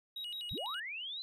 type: tone with vibrato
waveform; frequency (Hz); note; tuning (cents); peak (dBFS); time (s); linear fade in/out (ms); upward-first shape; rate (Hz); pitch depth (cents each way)
triangle; 3322; G#7; 0; -38; 0.16-0.8; 5; square; 6; 240
type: linear sweep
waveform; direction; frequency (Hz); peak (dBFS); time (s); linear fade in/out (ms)
sine; up; 30.45 to 4100; -39; 0.51-1.22; 0
effects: none